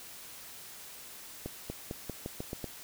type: accelerating click train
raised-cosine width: 2 ms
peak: -23 dBFS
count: 8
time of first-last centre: 1.46-2.643 s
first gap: 240 ms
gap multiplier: 0.88
effects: white hiss -48 dBFS RMS until 2.83 s